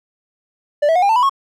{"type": "tone with pitch steps", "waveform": "triangle", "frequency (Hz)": [587.3, 651.7, 723.1, 802.3, 890.2, 987.7, 1095.9], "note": ["D5", "E5", "F#5", "G5", "A5", "B5", "C#6"], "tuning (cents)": [0, -20, -40, 40, 20, 0, -20], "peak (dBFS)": -9, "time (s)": [0.82, 1.296], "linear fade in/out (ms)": 10, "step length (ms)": 68, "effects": []}